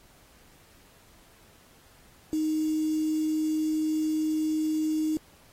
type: tone with quantisation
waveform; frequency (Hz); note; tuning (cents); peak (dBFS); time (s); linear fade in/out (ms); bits
sine; 311.1; D#4; 0; -24; 2.33-5.17; 0; 7
effects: pink hiss -58 dBFS RMS until 5.52 s + AAC 48 kbps